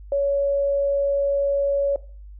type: tone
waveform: sine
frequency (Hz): 561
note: C#5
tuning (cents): +21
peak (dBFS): -18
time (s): 0.12-1.96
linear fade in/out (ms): 2
effects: noise-tail reverb RT60 0.4 s tail -18 dB re dry + added 50 Hz sine -38 dBFS peak until 2.39 s